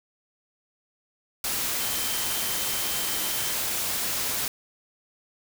sine tone in noise, 3107 Hz, G7, 16 cents flat, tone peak -38 dBFS, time 1.8-3.53 s, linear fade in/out 2 ms, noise white, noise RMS -28 dBFS, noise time 1.44-4.48 s, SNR -13 dB, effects none

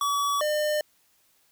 square tone pair in turn, 1139 / 603.4 Hz, C#6 / D5, +47 / +47 cents, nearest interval major seventh, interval 1100 cents, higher first, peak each -24 dBFS, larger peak neither, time 0.01-0.41 / 0.41-0.81 s, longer neither, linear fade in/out 2 ms, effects white hiss -65 dBFS RMS until 1.51 s

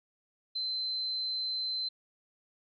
sine tone, 4080 Hz, C8, 44 cents flat, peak -31 dBFS, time 0.55-1.89 s, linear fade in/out 10 ms, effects none

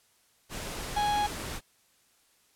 pink noise, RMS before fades -37 dBFS, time 0.49-1.61 s, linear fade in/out 50 ms
harmonic tone, 830.6 Hz, G#5, in tune, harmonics 1 / 2 / 3 / 4 / 5 / 7, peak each -25 / -40 / -45 / -39 / -44 / -51 dBFS, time 0.96-1.27 s, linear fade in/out 10 ms
effects white hiss -66 dBFS RMS until 2.55 s + low-pass 12000 Hz 12 dB/octave

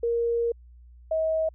sine tone pair in turn, 468.2 / 638 Hz, A#4 / D#5, +8 / +43 cents, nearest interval perfect fourth, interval 535 cents, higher second, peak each -22 dBFS, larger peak neither, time 0.03-0.52 / 1.11-1.49 s, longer first, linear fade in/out 5 ms, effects added 60 Hz sine -47 dBFS peak until 1.54 s

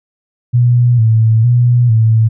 sine tone with vibrato, 116.54 Hz, A#2, in tune, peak -6 dBFS, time 0.53-2.29 s, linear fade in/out 20 ms, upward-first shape square, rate 1.1 Hz, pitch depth 73 cents each way, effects none

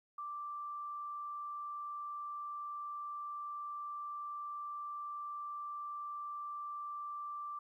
sine tone, 1174.7 Hz, D6, in tune, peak -40 dBFS, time 0.18-7.59 s, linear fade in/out 5 ms, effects 13-bit

